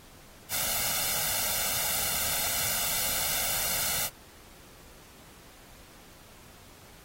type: noise with comb filter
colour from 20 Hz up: white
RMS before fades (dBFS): -29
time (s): 0.49-4.1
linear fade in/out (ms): 50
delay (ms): 1.4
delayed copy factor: +1
effects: pink hiss -53 dBFS RMS until 7.04 s + AAC 48 kbps